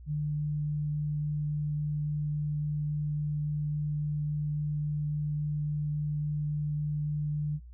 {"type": "tone", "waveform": "sine", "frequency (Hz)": 149.4, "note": "D3", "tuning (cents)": 30, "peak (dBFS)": -28, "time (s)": [0.06, 7.6], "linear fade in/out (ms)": 50, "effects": ["noise-tail reverb RT60 0.1 s tail -21 dB re dry", "added 60 Hz sine -45 dBFS peak until 7.73 s"]}